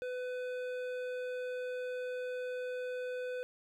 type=tone with hard clipping; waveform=sine; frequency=501 Hz; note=B4; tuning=25 cents sharp; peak=-38 dBFS; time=0.02-3.43 s; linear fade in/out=0 ms; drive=11 dB; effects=none